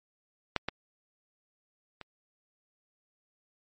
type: clicks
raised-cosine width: 0.3 ms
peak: -10 / -14 / -26 dBFS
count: 3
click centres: 0.563 / 0.686 / 2.013 s
effects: MP3 32 kbps